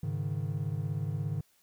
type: chord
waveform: triangle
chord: Ab suspended fourth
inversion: none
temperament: equal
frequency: 103.83 / 138.59 / 155.56 Hz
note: Ab2 / Db3 / Eb3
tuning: 0 / 0 / 0 cents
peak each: -33 dBFS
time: 0.03-1.41 s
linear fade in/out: 5 ms
effects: white hiss -68 dBFS RMS until 1.62 s